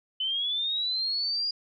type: linear sweep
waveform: sine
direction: up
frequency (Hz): 3018 to 4867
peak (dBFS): -26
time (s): 0.2-1.51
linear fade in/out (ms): 5
effects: none